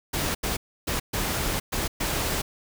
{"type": "noise bursts at uneven times", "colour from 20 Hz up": "pink", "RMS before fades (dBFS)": -27, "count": 6, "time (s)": [[0.13, 0.35], [0.43, 0.57], [0.87, 1], [1.13, 1.6], [1.72, 1.88], [2, 2.42]], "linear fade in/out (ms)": 10, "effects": []}